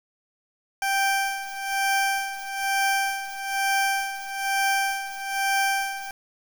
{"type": "tone with tremolo", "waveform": "20% pulse", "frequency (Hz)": 784, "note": "G5", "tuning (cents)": 0, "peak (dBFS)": -15, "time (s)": [0.82, 6.11], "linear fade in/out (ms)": 2, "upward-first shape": "sine", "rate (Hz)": 1.1, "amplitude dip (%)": 80, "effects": ["7-bit"]}